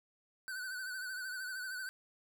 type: tone with vibrato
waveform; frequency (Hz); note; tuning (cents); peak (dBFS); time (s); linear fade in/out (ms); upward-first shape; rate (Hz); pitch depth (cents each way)
square; 1509; F#6; +34; -40; 0.48-1.89; 0; sine; 13; 58
effects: none